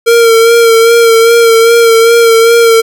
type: tone with vibrato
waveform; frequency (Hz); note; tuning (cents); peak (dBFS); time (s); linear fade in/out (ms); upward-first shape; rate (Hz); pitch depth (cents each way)
square; 460; A#4; -23; -3; 0.06-2.82; 20; sine; 2.5; 29
effects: none